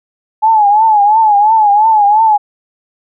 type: tone with vibrato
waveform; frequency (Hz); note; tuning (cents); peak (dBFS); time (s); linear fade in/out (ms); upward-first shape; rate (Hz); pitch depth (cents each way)
sine; 851; G#5; +42; -5; 0.42-2.38; 20; triangle; 2.9; 110
effects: none